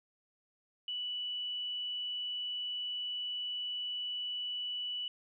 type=tone; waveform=sine; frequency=2960 Hz; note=F#7; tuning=in tune; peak=-35 dBFS; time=0.88-5.08 s; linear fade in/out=2 ms; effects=none

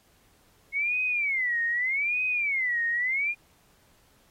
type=tone with vibrato; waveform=sine; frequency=2161 Hz; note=C#7; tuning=45 cents flat; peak=-24 dBFS; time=0.72-3.35 s; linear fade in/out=50 ms; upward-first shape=sine; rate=0.82 Hz; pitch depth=260 cents each way; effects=pink hiss -63 dBFS RMS until 4.3 s + AAC 48 kbps

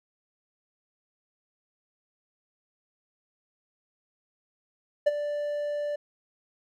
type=tone with ADSR envelope; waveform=triangle; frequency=587 Hz; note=D5; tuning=1 cent flat; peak=-14 dBFS; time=5.06-5.96 s; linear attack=13 ms; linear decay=27 ms; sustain=-12 dB; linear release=8 ms; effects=none

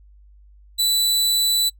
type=tone; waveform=sawtooth; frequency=3972 Hz; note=B7; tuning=9 cents sharp; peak=-14 dBFS; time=0.78-1.7 s; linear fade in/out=20 ms; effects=noise-tail reverb RT60 0.1 s tail -23 dB re dry + added 50 Hz sine -46 dBFS peak until 1.79 s

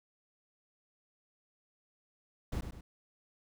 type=noise with echo; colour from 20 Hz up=brown; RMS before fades=-35 dBFS; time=2.52-2.61 s; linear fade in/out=5 ms; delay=100 ms; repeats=2; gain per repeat=-7 dB; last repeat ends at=2.81 s; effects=none

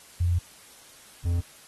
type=tone pair in turn; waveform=sine / triangle; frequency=87.31 / 86.06 Hz; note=F2 / F2; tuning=0 / -25 cents; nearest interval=unison; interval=25 cents; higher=first; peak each=-20 dBFS; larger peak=neither; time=0.2-0.39 / 1.25-1.41 s; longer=first; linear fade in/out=10 ms; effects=white hiss -51 dBFS RMS until 1.67 s + AAC 32 kbps

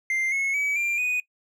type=tone with pitch steps; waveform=triangle; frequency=2093 / 2184 / 2280 / 2379 / 2483 Hz; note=C7 / C#7 / C#7 / D7 / D#7; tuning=0 / -26 / +48 / +22 / -4 cents; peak=-21 dBFS; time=0.1-1.2 s; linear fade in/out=2 ms; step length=220 ms; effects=noise-tail reverb RT60 0.1 s tail -21 dB re dry

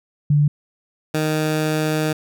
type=tone pair in turn; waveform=sine / 15% pulse; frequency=146.83 / 155.01 Hz; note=D3 / D#3; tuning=0 / -6 cents; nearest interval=minor second; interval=94 cents; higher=second; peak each=-12 dBFS; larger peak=neither; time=0.3-0.48 / 1.14-2.13 s; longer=second; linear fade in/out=5 ms; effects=none

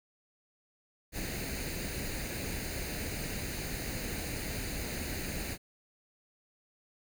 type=noise with comb filter; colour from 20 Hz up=pink; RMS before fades=-37 dBFS; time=1.12-5.58 s; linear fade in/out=50 ms; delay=0.45 ms; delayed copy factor=+0.65; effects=none

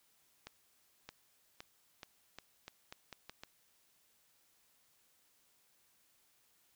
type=accelerating click train; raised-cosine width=0.2 ms; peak=-29 dBFS; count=10; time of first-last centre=0.47-3.435 s; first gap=620 ms; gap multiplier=0.83; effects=white hiss -72 dBFS RMS until 6.75 s

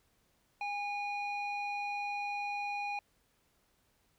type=tone with low-pass filter; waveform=square; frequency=817 Hz; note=G#5; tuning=29 cents flat; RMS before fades=-37 dBFS; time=0.61-2.99 s; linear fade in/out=2 ms; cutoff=2800 Hz; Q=2.6; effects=pink hiss -73 dBFS RMS until 4.18 s

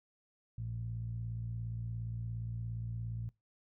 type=tone with low-pass filter; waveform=15% pulse; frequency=57.2 Hz; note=A#1; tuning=32 cents flat; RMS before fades=-40 dBFS; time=0.58-3.29 s; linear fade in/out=0 ms; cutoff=120 Hz; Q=4; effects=noise-tail reverb RT60 0.2 s tail -21 dB re dry

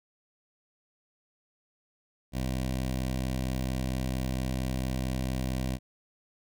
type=tone with notch filter; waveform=15% pulse; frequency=64.4 Hz; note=C2; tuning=27 cents flat; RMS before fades=-31 dBFS; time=2.32-5.79 s; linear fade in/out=50 ms; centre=1300 Hz; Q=1.4; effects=none

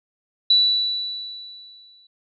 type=tone with exponential decay; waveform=sine; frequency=3951 Hz; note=B7; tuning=in tune; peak=-11 dBFS; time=0.5-2.07 s; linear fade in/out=5 ms; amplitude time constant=340 ms; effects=none

